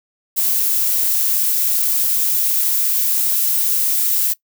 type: noise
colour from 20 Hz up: violet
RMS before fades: -17 dBFS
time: 0.36-4.34 s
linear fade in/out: 20 ms
effects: noise-tail reverb RT60 0.1 s tail -20 dB re dry